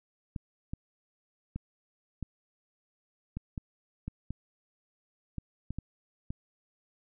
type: clicks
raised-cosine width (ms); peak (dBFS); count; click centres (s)
5; -23; 12; 0.362 / 0.735 / 1.56 / 2.227 / 3.37 / 3.578 / 4.08 / 4.306 / 5.383 / 5.706 / 5.786 / 6.305
effects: none